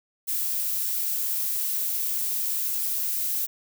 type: noise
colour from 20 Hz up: violet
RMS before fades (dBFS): -27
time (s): 0.27-3.47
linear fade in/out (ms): 20
effects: none